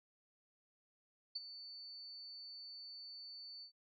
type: tone with ADSR envelope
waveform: sine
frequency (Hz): 4500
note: C#8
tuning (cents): +25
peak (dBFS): -37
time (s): 1.35-3.72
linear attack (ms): 10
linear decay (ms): 28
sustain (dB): -12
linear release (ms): 95
effects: none